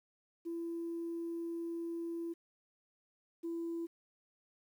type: tone pair in turn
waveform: sine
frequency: 336.2 / 335 Hz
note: E4 / E4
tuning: +34 / +28 cents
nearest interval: unison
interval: 6 cents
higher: first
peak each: -36 / -35 dBFS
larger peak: second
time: 0.45-2.34 / 3.43-3.87 s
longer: first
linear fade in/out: 20 ms
effects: tanh soft clip ceiling -33 dBFS + 11-bit